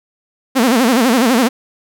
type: tone with vibrato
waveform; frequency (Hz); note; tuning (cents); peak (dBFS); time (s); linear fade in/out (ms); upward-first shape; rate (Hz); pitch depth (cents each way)
sawtooth; 243.4; B3; -25; -6; 0.55-1.49; 20; sine; 12; 180
effects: none